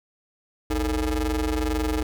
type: ring-modulated tone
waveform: 30% pulse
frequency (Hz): 128.7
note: C3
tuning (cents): -28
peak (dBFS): -17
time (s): 0.7-2.03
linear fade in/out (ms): 5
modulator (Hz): 182
effects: none